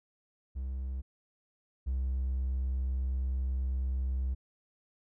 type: tone pair in turn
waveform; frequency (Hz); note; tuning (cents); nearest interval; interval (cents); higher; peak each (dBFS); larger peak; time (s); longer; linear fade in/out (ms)
triangle; 65.41 / 64.88; C2 / C2; 0 / -14; unison; 14; first; -31 / -26; second; 0.55-1.02 / 1.86-4.35; second; 20
effects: tanh soft clip ceiling -24 dBFS